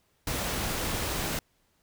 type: noise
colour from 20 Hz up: pink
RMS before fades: -31 dBFS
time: 0.27-1.39 s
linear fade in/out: 2 ms
effects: pink hiss -70 dBFS RMS until 1.82 s